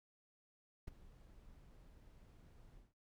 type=noise with ADSR envelope; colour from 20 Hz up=brown; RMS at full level=-44 dBFS; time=0.87-2.94 s; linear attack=10 ms; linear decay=12 ms; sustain=-17 dB; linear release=180 ms; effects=none